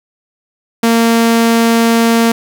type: tone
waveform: sawtooth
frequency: 230 Hz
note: A#3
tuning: 23 cents flat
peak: -4 dBFS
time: 0.83-2.32 s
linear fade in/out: 5 ms
effects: none